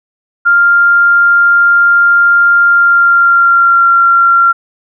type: tone with pitch glide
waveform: sine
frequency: 1396.9 to 1376.1 Hz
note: F6 to F6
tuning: 0 to -26 cents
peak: -4 dBFS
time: 0.45-4.53 s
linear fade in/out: 20 ms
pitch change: -26 cents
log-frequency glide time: 2.65-3.89 s
effects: none